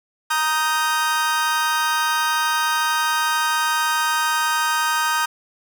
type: chord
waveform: 40% pulse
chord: Eb major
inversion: second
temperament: just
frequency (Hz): 933.4 / 1244.5 / 1555.6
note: Bb5 / Eb6 / G6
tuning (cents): +2 / 0 / -14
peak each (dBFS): -22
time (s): 0.3-5.26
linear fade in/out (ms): 10
effects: none